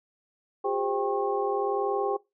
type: tone cluster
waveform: sine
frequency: 363.9 / 404.6 / 523 / 792 / 1087 Hz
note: F#4 / G#4 / C5 / G5 / C#6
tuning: -29 / -45 / -1 / +18 / -34 cents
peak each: -35 / -28 / -34 / -30 / -35 dBFS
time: 0.64-2.17 s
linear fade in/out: 10 ms
effects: noise-tail reverb RT60 0.2 s tail -21 dB re dry